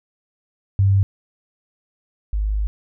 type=tone pair in turn; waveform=sine; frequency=98 / 51.69 Hz; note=G2 / G#1; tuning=0 / -7 cents; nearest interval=major seventh; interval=1107 cents; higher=first; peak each=-12 / -18 dBFS; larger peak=first; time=0.79-1.03 / 2.33-2.67 s; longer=second; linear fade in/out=0 ms; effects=none